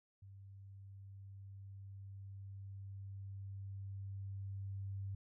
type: tone with level ramp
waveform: sine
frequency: 98 Hz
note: G2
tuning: in tune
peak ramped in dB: -53 to -40 dBFS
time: 0.22-5.15 s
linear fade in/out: 5 ms
effects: none